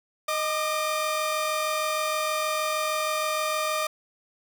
sawtooth tone pair together, 621.2 / 1196 Hz, D#5 / D6, -3 / +31 cents, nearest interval major seventh, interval 1134 cents, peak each -24 dBFS, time 0.28-3.87 s, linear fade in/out 5 ms, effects none

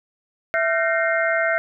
sine tone cluster, 661 / 1381 / 1537 / 1849 / 2112 Hz, E5 / F6 / G6 / A#6 / C7, +5 / -20 / -35 / -15 / +16 cents, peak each -21 / -26 / -24 / -27 / -26 dBFS, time 0.54-1.58 s, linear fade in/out 0 ms, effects none

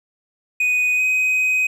triangle tone with pitch glide, 2489 to 2514 Hz, D#7 to D#7, 0 to +17 cents, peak -14 dBFS, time 0.6-1.67 s, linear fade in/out 5 ms, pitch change +17 cents, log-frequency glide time 0.96-1.01 s, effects none

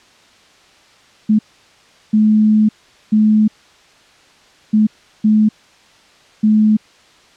sine tone bursts at uneven times, 214.6 Hz, A3, 43 cents flat, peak -8 dBFS, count 6, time 1.29-1.39 / 2.13-2.69 / 3.12-3.48 / 4.73-4.87 / 5.24-5.49 / 6.43-6.77 s, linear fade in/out 10 ms, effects white hiss -48 dBFS RMS until 7.36 s + low-pass 5000 Hz 12 dB/octave

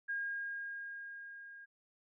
sine tone with level ramp, 1623 Hz, G#6, 40 cents flat, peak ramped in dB -34 to -50 dBFS, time 0.08-1.66 s, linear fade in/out 20 ms, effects none

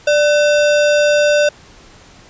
sine tone with sample-and-hold, 590 Hz, D5, 8 cents sharp, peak -9 dBFS, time 0.07-1.49 s, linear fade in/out 5 ms, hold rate 2100 Hz, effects pink hiss -43 dBFS RMS until 2.29 s + resampled to 16000 Hz

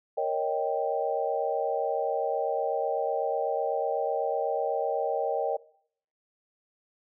sine chord, Eb dominant seventh, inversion second, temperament equal, 466.2 / 554.4 / 622.3 / 784 Hz, Bb4 / Db5 / Eb5 / G5, 0 / 0 / 0 / 0 cents, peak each -31 dBFS, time 0.17-5.57 s, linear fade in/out 10 ms, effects noise-tail reverb RT60 0.6 s tail -20 dB re dry

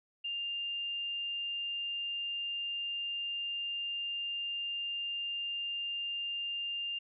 sine tone, 2800 Hz, F7, 4 cents sharp, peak -34 dBFS, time 0.24-6.99 s, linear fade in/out 10 ms, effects none

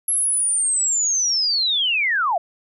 sine linear sweep, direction down, 11260 to 631 Hz, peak -17 dBFS, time 0.08-2.38 s, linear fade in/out 5 ms, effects none

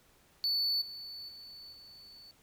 triangle tone with level steps, 4474 Hz, C#8, 15 cents sharp, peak -27 / -41 / -46 / -50 dBFS, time 0.44-2.31 s, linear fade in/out 0 ms, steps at 0.81 / 1.28 / 1.72 s, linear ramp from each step 10 ms, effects pink hiss -65 dBFS RMS until 2.42 s

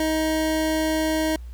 25% pulse tone, 315 Hz, D#4, 21 cents sharp, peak -17 dBFS, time 0-1.36 s, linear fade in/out 2 ms, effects added 60 Hz sine -34 dBFS peak until 1.53 s + pink hiss -58 dBFS RMS until 1.53 s

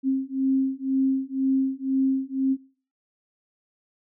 sine beating tone pair, 265.6 / 267.6 Hz, C4 / C4, +26 / +39 cents, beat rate 2 Hz, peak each -24 dBFS, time 0.03-2.57 s, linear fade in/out 50 ms, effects noise-tail reverb RT60 0.4 s tail -20 dB re dry

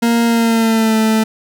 40% pulse tone with pitch glide, 233.1 to 220 Hz, A#3 to A3, 0 to 0 cents, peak -10 dBFS, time 0.02-1.24 s, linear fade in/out 10 ms, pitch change -100 cents, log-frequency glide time 0.25-0.96 s, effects none

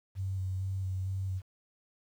sine tone with vibrato, 94.7 Hz, F#2, 41 cents sharp, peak -31 dBFS, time 0.15-1.42 s, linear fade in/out 50 ms, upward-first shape square, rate 2.2 Hz, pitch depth 16 cents each way, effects 10-bit

